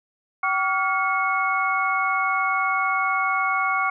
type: tone cluster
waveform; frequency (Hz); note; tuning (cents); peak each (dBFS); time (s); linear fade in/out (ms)
sine; 766 / 1139 / 1410 / 2194; G5 / C#6 / F6 / C#7; -40 / +47 / +16 / -18; -27 / -23 / -26 / -26; 0.43-3.9; 5
effects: none